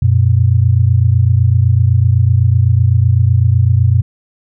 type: tone pair together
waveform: sine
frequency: 92.5 / 120.42 Hz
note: F#2 / B2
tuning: 0 / -43 cents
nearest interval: perfect fourth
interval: 457 cents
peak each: -10 dBFS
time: 0.02-4.02 s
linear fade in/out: 5 ms
effects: none